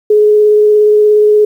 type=tone with vibrato; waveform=sine; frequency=421.9 Hz; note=G#4; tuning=27 cents sharp; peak=-4 dBFS; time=0.1-1.45 s; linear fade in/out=5 ms; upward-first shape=triangle; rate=17 Hz; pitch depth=13 cents each way; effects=7-bit